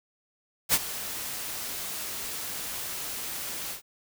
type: noise with ADSR envelope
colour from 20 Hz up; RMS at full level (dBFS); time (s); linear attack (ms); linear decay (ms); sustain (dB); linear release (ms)
white; -20; 0.69-3.82; 47; 44; -15; 110
effects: none

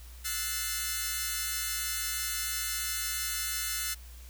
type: chord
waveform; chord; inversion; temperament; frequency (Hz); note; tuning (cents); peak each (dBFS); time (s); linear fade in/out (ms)
5% pulse; F# half-diminished seventh; third; equal; 1318.5 / 1480 / 1760 / 2093; E6 / F#6 / A6 / C7; 0 / 0 / 0 / 0; -27 / -25 / -26 / -26; 0.24-3.95; 20
effects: added 60 Hz sine -45 dBFS peak until 4.29 s + white hiss -55 dBFS RMS until 4.29 s

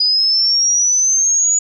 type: exponential sweep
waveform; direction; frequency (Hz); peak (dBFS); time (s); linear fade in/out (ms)
sine; up; 4918 to 6900; -11; 0-1.59; 5
effects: none

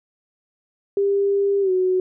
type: tone with pitch glide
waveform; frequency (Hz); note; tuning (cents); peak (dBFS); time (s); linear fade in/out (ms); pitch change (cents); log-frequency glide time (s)
sine; 398.9 to 370; G4 to F#4; +30 to 0; -16; 0.97-2; 2; -130; 1.61-1.71
effects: none

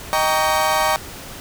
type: chord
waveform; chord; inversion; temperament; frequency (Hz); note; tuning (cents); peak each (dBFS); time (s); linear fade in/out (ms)
35% pulse; Eb dominant seventh; none; equal with one note detuned; 622.3 / 784 / 932.3 / 1128.8; Eb5 / G5 / Bb5 / Db6; 0 / 0 / 0 / +31; -20; 0.13-0.96; 0
effects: pink hiss -35 dBFS RMS until 1.4 s

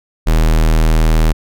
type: tone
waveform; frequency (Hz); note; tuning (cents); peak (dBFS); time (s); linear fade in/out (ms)
square; 39.72; D#1; +37; -9; 0.26-1.33; 20
effects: none

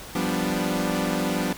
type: chord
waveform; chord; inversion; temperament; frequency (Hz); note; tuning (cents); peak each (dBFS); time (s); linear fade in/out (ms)
sawtooth; G dominant seventh; third; equal; 174.61 / 196 / 246.9 / 293.7; F3 / G3 / B3 / D4; 0 / 0 / 0 / 0; -25; 0.15-1.53; 5
effects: pink hiss -40 dBFS RMS until 1.57 s

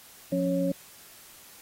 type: tone cluster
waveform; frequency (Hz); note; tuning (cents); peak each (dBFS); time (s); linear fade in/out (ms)
sine; 177.6 / 276.5 / 551; F3 / C#4 / C#5; +29 / -4 / -11; -28; 0.32-0.72; 5
effects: white hiss -51 dBFS RMS until 1.61 s + AAC 48 kbps

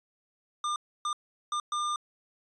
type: tone bursts at uneven times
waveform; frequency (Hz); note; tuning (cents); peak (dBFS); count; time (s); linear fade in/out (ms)
square; 1203; D6; +41; -29; 4; 0.64-0.76 / 1.05-1.13 / 1.52-1.6 / 1.72-1.96; 2
effects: resampled to 22050 Hz

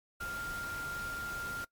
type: tone in noise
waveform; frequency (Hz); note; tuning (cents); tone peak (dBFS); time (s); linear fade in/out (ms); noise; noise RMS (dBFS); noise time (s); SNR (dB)
sine; 1396.9; F6; 0; -37; 0.2-1.65; 10; pink; -45; 0.2-1.65; +5
effects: noise-tail reverb RT60 0.1 s tail -21 dB re dry + MP3 96 kbps

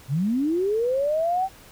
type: linear sweep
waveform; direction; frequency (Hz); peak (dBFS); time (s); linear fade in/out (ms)
sine; up; 122.2 to 780; -20; 0.08-1.49; 50
effects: pink hiss -49 dBFS RMS until 1.71 s

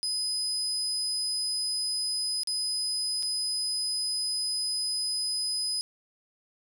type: tone with dropouts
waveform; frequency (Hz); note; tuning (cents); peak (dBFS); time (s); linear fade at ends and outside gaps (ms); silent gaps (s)
35% pulse; 5010; D#8; +11; -25; 0.03-5.81; 0; 2.434-2.473 / 3.226-3.23
effects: none

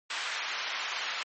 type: band-pass noise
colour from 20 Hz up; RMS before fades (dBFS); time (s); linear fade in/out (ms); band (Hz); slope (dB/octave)
white; -35; 0.1-1.23; 2; 1000 to 3000; 12
effects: MP3 32 kbps

